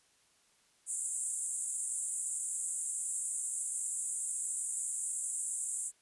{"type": "band-pass noise", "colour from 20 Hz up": "pink", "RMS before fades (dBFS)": -37, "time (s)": [0.86, 5.92], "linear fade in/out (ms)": 50, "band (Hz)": [7300, 10000], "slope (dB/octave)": 96, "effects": ["white hiss -69 dBFS RMS until 6.01 s", "resampled to 24000 Hz"]}